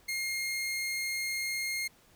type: tone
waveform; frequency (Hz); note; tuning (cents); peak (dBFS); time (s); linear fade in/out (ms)
sawtooth; 2133; C7; +33; -28; 0.08-1.88; 10
effects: pink hiss -62 dBFS RMS until 2.15 s